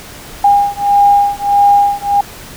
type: beating tone pair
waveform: sine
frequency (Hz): 809 / 810.6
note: G#5 / G#5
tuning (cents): -46 / -42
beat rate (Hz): 1.6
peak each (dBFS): -10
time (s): 0.44-2.21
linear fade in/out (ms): 5
effects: pink hiss -32 dBFS RMS until 2.56 s